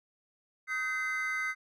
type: tone cluster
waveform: triangle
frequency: 1261 / 1545 / 2055 Hz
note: D#6 / G6 / C7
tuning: +23 / -26 / -32 cents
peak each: -37 / -34 / -31 dBFS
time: 0.67-1.55 s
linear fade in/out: 50 ms
effects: none